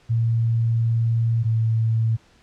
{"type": "tone pair in turn", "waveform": "sine", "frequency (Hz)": [114.9, 112.6], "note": ["A#2", "A2"], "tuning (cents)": [-25, 40], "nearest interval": "unison", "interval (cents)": 35, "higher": "first", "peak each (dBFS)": -17, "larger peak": "neither", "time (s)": [[0.09, 1.44], [1.44, 2.17]], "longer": "first", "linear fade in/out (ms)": 20, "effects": ["pink hiss -56 dBFS RMS until 2.42 s", "low-pass 6000 Hz 12 dB/octave"]}